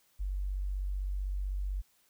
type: tone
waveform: sine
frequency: 47.89 Hz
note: G1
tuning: 40 cents flat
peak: -31 dBFS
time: 0.19-1.82 s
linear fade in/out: 20 ms
effects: white hiss -69 dBFS RMS until 2.09 s